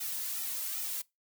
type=noise with flanger; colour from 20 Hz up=blue; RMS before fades=-36 dBFS; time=0-1.02 s; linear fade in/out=10 ms; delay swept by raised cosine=1.8 to 2.73 ms; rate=2.5 Hz; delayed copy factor=-0.8; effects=noise-tail reverb RT60 0.2 s tail -22 dB re dry